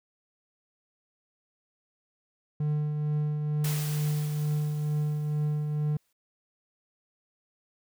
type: tone with tremolo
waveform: triangle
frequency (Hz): 150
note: D3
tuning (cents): +37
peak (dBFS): -22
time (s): 2.6-5.97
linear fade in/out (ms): 5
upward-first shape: triangle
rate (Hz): 2.2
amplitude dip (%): 40
type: noise with exponential decay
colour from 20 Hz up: white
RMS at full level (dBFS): -35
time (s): 3.64-6.13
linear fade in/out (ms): 5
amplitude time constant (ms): 540
effects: none

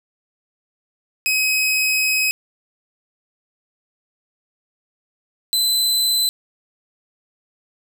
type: tone pair in turn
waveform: sawtooth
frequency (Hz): 2537 / 4032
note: D#7 / B7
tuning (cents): +33 / +35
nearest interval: minor sixth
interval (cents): 802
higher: second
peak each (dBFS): -13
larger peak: neither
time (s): 1.26-2.31 / 5.53-6.29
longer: first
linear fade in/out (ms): 0
effects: none

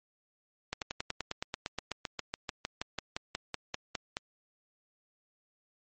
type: slowing click train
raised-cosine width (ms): 0.2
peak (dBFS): -16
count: 25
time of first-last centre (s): 0.73-4.169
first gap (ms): 88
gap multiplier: 1.04
effects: MP3 32 kbps

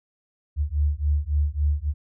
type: beating tone pair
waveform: sine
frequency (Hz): 71.9 / 75.5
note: D2 / D2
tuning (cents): -36 / +48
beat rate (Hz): 3.6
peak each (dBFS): -23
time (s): 0.56-1.94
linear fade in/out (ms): 50
effects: none

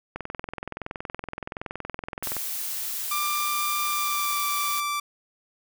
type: click train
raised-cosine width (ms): 0.5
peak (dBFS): -17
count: 48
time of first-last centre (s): 0.16-2.367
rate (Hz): 21.3
type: noise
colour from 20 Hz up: blue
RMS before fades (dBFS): -31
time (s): 2.23-4.8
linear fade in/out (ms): 2
type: tone with pitch glide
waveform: sawtooth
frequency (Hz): 1187 to 1169.3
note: D6 to D6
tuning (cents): +18 to -8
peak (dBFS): -22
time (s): 3.11-5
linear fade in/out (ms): 5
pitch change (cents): -26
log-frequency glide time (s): 3.85-4.41
effects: none

